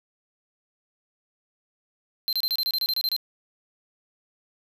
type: tone bursts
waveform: square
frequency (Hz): 4123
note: C8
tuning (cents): -26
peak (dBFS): -23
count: 12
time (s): 2.28-3.164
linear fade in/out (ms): 0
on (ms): 48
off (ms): 28
effects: none